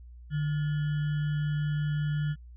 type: tone with sample-and-hold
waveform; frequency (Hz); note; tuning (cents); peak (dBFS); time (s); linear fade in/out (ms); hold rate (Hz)
sine; 149.1; D3; +27; -26; 0.3-2.36; 50; 1575
effects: added 60 Hz sine -45 dBFS peak until 2.56 s + resampled to 8000 Hz